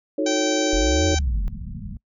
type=chord; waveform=sine; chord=D# half-diminished seventh; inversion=none; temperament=equal with one note detuned; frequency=311.1 / 362 / 440 / 554.4 Hz; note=D#4 / F#4 / A4 / C#5; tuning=0 / -38 / 0 / 0 cents; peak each=-23 / -28 / -28 / -24 dBFS; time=0.18-1.15 s; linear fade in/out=5 ms
type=harmonic tone; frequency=775 Hz; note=G5; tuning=20 cents flat; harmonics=1 / 2 / 3 / 4 / 5 / 6 / 7 / 8 / 9; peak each=-31 / -32 / -34 / -33 / -32 / -36 / -35 / -30 / -33 dBFS; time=0.26-1.19 s; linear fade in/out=5 ms
type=linear two-way sweep; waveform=sine; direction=up then down; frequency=38.89 to 88.9 to 38.89 Hz; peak=-20 dBFS; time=0.73-1.48 s; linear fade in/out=0 ms; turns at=1.07 s
type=low-pass noise; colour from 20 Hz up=pink; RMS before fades=-33 dBFS; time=1.1-1.97 s; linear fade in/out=2 ms; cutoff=230 Hz; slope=96 dB/octave
effects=noise-tail reverb RT60 0.1 s tail -25 dB re dry